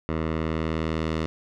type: tone with low-pass filter sweep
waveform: 10% pulse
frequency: 79.9 Hz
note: D#2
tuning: 47 cents sharp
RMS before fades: -27 dBFS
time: 0.09-1.26 s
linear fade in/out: 0 ms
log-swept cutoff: 2000 to 4400 Hz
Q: 0.76
effects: none